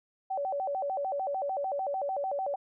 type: tone with vibrato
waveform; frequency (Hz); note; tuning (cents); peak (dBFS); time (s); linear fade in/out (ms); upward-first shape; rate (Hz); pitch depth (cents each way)
sine; 659.3; E5; 0; -29; 0.3-2.56; 10; square; 6.7; 260
effects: none